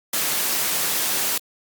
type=noise with amplitude modulation; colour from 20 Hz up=white; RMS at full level=-21 dBFS; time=0.13-1.38 s; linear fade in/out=5 ms; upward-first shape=sine; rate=209 Hz; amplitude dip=35%; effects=high-pass 150 Hz 12 dB/octave + Opus 48 kbps